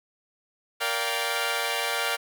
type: chord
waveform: 10% pulse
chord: G minor seventh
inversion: first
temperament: equal with one note detuned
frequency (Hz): 466.2 / 579.2 / 698.5 / 784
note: Bb4 / D5 / F5 / G5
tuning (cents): 0 / -24 / 0 / 0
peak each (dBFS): -23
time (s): 0.8-2.17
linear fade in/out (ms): 20
effects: none